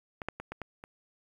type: clicks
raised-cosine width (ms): 0.5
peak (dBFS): -22 / -17 / -24 / -23 / -22 / -29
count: 6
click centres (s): 0.218 / 0.286 / 0.4 / 0.52 / 0.617 / 0.839
effects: 9-bit